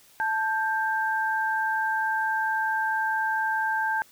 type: tone pair together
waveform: sine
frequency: 880 / 1578.9 Hz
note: A5 / G6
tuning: 0 / +12 cents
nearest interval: minor seventh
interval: 1012 cents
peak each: -26 dBFS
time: 0.2-4.02 s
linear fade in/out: 0 ms
effects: white hiss -56 dBFS RMS until 4.11 s